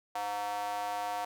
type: tone with high-pass filter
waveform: square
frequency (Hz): 102.8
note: G#2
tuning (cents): -17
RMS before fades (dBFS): -35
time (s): 0.15-1.25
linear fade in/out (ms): 5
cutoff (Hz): 790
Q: 7.7
effects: none